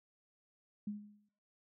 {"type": "tone with exponential decay", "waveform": "sine", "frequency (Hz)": 207.7, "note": "G#3", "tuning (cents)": 0, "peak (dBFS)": -35, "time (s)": [0.87, 1.29], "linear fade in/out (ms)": 5, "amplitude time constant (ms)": 90, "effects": ["noise-tail reverb RT60 0.6 s tail -19 dB re dry"]}